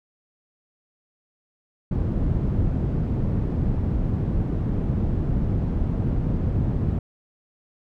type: low-pass noise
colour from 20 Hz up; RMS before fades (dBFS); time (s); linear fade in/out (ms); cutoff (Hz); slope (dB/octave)
white; -23; 1.91-6.99; 5; 150; 12
effects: none